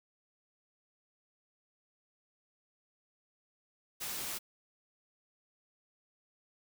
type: noise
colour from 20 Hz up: white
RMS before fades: -39 dBFS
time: 4-4.39 s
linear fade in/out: 20 ms
effects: none